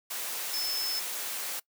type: tone in noise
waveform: sine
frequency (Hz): 5250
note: E8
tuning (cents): -8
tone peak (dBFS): -30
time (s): 0.53-1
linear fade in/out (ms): 10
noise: white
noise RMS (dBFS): -35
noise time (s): 0.1-1.6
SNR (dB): +2
effects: noise-tail reverb RT60 0.1 s tail -22 dB re dry + high-pass 400 Hz 12 dB/octave